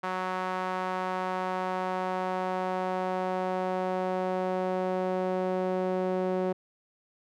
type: tone with band-pass filter sweep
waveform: sawtooth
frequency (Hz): 185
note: F#3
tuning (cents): 0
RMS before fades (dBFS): -30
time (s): 0.03-6.53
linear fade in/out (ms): 10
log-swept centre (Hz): 1100 to 470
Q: 1.5
effects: none